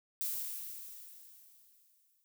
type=noise with exponential decay; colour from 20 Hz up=violet; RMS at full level=-35 dBFS; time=0.21-2.24 s; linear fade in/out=0 ms; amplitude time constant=440 ms; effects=none